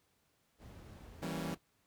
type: noise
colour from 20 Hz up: brown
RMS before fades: -49 dBFS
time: 0.58-1.59 s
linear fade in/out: 50 ms
type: chord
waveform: sawtooth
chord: E diminished seventh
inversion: none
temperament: equal with one note detuned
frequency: 164.81 / 194.08 / 233.1 / 277.2 Hz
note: E3 / G3 / Bb3 / Db4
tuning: 0 / -17 / 0 / 0 cents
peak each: -37 / -39 / -42 / -40 dBFS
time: 1.22-1.55 s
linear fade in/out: 10 ms
effects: pink hiss -75 dBFS RMS until 1.86 s + high-pass 60 Hz 12 dB/octave